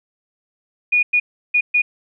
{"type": "tone bursts at uneven times", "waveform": "sine", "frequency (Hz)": 2452, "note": "D#7", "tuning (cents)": -26, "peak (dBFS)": -12, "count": 4, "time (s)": [[0.92, 1.03], [1.13, 1.2], [1.54, 1.61], [1.74, 1.82]], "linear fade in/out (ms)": 10, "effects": []}